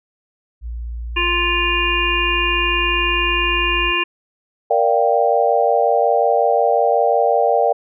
sine tone, 58.27 Hz, A#1, in tune, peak -24 dBFS, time 0.61-3.93 s, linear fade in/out 50 ms
harmonic tone, 349.2 Hz, F4, in tune, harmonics 1 / 3 / 5 / 7 / 8, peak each -25 / -22 / -25 / -20 / -20 dBFS, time 1.16-4.04 s, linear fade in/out 10 ms
sine chord, G minor seventh, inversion first, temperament equal, 466.2 / 587.3 / 698.5 / 784 Hz, Bb4 / D5 / F5 / G5, 0 / 0 / 0 / 0 cents, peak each -18 dBFS, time 4.7-7.73 s, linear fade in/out 10 ms
effects none

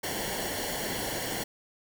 pink noise with comb filter, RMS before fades -33 dBFS, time 0.03-1.44 s, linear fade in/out 10 ms, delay 0.8 ms, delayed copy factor -0.7, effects none

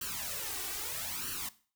white noise with flanger, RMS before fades -38 dBFS, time 0.01-1.49 s, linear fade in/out 5 ms, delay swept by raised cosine 0.68 to 2.68 ms, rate 0.78 Hz, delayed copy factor +0.85, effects noise-tail reverb RT60 0.4 s tail -17 dB re dry

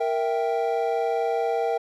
triangle chord, E diminished, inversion second, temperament equal, 466.2 / 659.3 / 784 Hz, Bb4 / E5 / G5, 0 / 0 / 0 cents, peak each -23 / -26 / -25 dBFS, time 0-1.78 s, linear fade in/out 10 ms, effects none

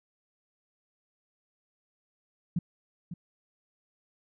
sine tone with echo, 172.2 Hz, F3, 24 cents flat, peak -24 dBFS, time 2.56-2.59 s, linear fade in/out 5 ms, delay 550 ms, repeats 1, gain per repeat -11 dB, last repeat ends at 3.14 s, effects none

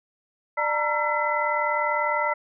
sine tone cluster, 594 / 903 / 943 / 1352 / 2019 Hz, D5 / A5 / A#5 / E6 / B6, +20 / +45 / +20 / +43 / +38 cents, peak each -28 dBFS, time 0.57-2.34 s, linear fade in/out 10 ms, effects none

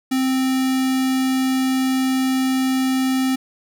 square tone with notch filter, 261.6 Hz, C4, in tune, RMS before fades -19 dBFS, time 0.11-3.36 s, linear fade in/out 10 ms, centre 980 Hz, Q 1.6, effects none

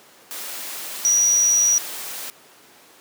sine tone in noise, 5800 Hz, F#8, 35 cents flat, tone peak -14 dBFS, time 1.05-1.78 s, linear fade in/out 0 ms, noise white, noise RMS -32 dBFS, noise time 0.31-2.3 s, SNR +15 dB, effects pink hiss -49 dBFS RMS until 3 s + high-pass 300 Hz 12 dB/octave

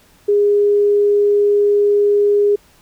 sine tone, 410 Hz, G#4, 22 cents flat, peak -10 dBFS, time 0.28-2.56 s, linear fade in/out 10 ms, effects pink hiss -51 dBFS RMS until 2.81 s

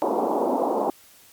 white band-pass noise, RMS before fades -23 dBFS, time 0.02-0.9 s, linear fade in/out 0 ms, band 220 to 940 Hz, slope 48 dB/octave, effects white hiss -52 dBFS RMS until 1.32 s + MP3 96 kbps

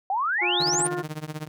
sine exponential sweep, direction up, 740 to 9430 Hz, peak -22 dBFS, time 0.1-0.87 s, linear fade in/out 2 ms
sine tone, 830.6 Hz, G#5, in tune, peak -29 dBFS, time 0.38-0.87 s, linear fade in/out 20 ms
harmonic tone, 355 Hz, F4, 28 cents sharp, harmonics 1 / 2 / 3 / 4 / 5, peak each -28 / -35 / -37 / -36 / -41 dBFS, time 0.41-1.03 s, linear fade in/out 20 ms
sawtooth tone with tremolo, 154 Hz, D#3, 17 cents flat, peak -24 dBFS, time 0.6-1.48 s, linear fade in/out 2 ms, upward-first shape triangle, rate 16 Hz, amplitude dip 100%
effects none

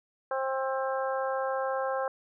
harmonic tone, 265.4 Hz, C4, 25 cents sharp, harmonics 2 / 3 / 4 / 5 / 6, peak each -30 / -34 / -36 / -38 / -40 dBFS, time 0.31-2.08 s, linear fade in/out 2 ms, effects none

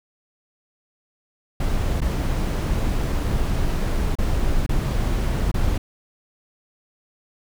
brown noise with dropouts, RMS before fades -21 dBFS, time 1.6-5.78 s, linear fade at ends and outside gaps 5 ms, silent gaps 2.006-2.016 / 4.154-4.185 / 4.664-4.691 / 5.515-5.541 s, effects none

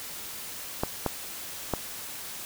clicks, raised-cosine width 1 ms, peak -11 dBFS, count 3, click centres 0.835 / 1.063 / 1.737 s, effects white hiss -39 dBFS RMS until 2.45 s

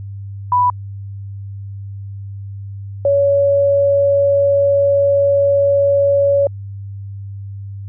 sine tone pair in turn, 987.8 / 561.9 Hz, B5 / C#5, 0 / +23 cents, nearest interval minor seventh, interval 977 cents, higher first, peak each -10 dBFS, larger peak neither, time 0.52-0.7 / 3.05-6.47 s, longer second, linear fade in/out 2 ms, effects added 99 Hz sine -26 dBFS peak until 7.88 s

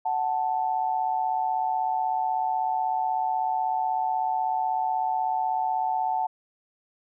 sine tone pair together, 743.8 / 880 Hz, F#5 / A5, +9 / 0 cents, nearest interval minor third, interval 291 cents, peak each -26 dBFS, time 0.05-6.27 s, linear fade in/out 10 ms, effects none

